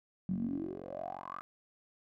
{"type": "tone with band-pass filter sweep", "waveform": "10% pulse", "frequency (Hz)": 45.65, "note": "F#1", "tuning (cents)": -23, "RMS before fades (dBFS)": -39, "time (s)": [0.29, 1.41], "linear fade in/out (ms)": 0, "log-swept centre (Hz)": [180, 1300], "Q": 9.8, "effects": []}